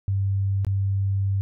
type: tone with dropouts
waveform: sine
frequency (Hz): 98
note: G2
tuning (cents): 0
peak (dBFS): -20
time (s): 0.08-1.41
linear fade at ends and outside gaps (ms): 0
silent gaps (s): 0.648-0.667
effects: none